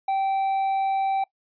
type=tone; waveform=triangle; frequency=777 Hz; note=G5; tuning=16 cents flat; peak=-19 dBFS; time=0.08-1.24 s; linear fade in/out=5 ms; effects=noise-tail reverb RT60 0.1 s tail -22 dB re dry + resampled to 11025 Hz